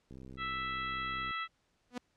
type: click train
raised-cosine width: 3 ms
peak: -37 dBFS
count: 79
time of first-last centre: 0.11-1.308 s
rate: 65.1 Hz
type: harmonic tone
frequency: 659.3 Hz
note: E5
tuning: in tune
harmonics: 2 / 3 / 4 / 5 / 6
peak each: -37 / -40 / -45 / -45 / -51 dBFS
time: 0.37-1.48 s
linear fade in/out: 50 ms
type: tone with exponential growth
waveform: sawtooth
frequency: 246.3 Hz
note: B3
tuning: 5 cents flat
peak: -30 dBFS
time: 1.9-1.98 s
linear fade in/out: 5 ms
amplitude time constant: 17 ms
effects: pink hiss -75 dBFS RMS until 2.16 s + low-pass 7000 Hz 12 dB/octave